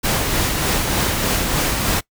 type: noise with tremolo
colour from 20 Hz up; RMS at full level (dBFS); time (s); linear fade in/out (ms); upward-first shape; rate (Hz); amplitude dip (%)
pink; -18; 0.03-2.01; 20; sine; 3.3; 30
effects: noise-tail reverb RT60 0.1 s tail -22 dB re dry